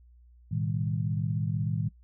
sine tone cluster, 110.1 / 126.4 / 156.5 / 198.9 Hz, A2 / B2 / D#3 / G3, +2 / +41 / +10 / +25 cents, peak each -30 / -36 / -30 / -38 dBFS, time 0.51-1.89 s, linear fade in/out 10 ms, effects noise-tail reverb RT60 0.1 s tail -22 dB re dry + added 60 Hz sine -53 dBFS peak until 2.03 s

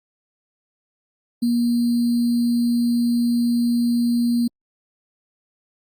sine tone with sample-and-hold, 238 Hz, A#3, 36 cents sharp, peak -16 dBFS, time 1.42-4.48 s, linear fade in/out 10 ms, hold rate 4410 Hz, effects Opus 32 kbps

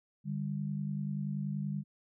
sine tone pair together, 147.9 / 198.34 Hz, D3 / G3, +13 / +21 cents, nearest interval perfect fourth, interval 508 cents, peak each -35 / -36 dBFS, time 0.24-1.84 s, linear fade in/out 50 ms, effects none

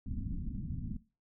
pink low-pass noise, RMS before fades -38 dBFS, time 0.06-0.97 s, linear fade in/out 5 ms, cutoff 260 Hz, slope 48 dB/octave, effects noise-tail reverb RT60 0.3 s tail -17 dB re dry

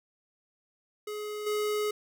square tone with level steps, 421 Hz, G#4, 24 cents sharp, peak -35 / -28 dBFS, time 1.07-1.91 s, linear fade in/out 5 ms, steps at 1.46 s, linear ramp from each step 10 ms, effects none

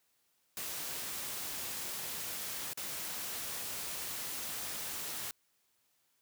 white noise with dropouts, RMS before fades -40 dBFS, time 0.57-5.31 s, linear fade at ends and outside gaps 1 ms, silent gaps 2.733-2.774 s, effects white hiss -75 dBFS RMS until 6.21 s + high-pass 60 Hz 12 dB/octave

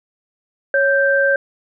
sine tone pair together, 554.4 / 1568 Hz, C#5 / G6, 0 / 0 cents, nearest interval octave + tritone, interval 1800 cents, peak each -15 dBFS, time 0.74-1.36 s, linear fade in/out 2 ms, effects none

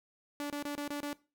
sawtooth tone bursts, 290 Hz, D4, 22 cents flat, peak -31 dBFS, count 6, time 0.4-1.13 s, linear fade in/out 0 ms, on 100 ms, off 26 ms, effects noise-tail reverb RT60 0.3 s tail -19 dB re dry

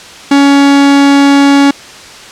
45% pulse tone, 280.4 Hz, C#4, 20 cents sharp, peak -3 dBFS, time 0.31-1.71 s, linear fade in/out 5 ms, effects white hiss -30 dBFS RMS until 2.31 s + low-pass 6000 Hz 12 dB/octave

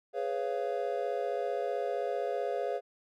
triangle chord, C# dominant seventh, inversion second, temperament just, 415.8 / 498.9 / 554.4 / 693 Hz, G#4 / B4 / C#5 / E#5, +2 / +17 / 0 / -14 cents, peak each -34 dBFS, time 0.13-2.81 s, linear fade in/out 50 ms, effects none

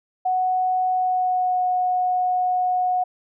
sine tone with pitch glide, 740 to 730.7 Hz, F#5 to F#5, 0 to -22 cents, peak -18 dBFS, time 0.25-3.04 s, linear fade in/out 10 ms, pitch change -22 cents, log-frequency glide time 0.89-1.63 s, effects none

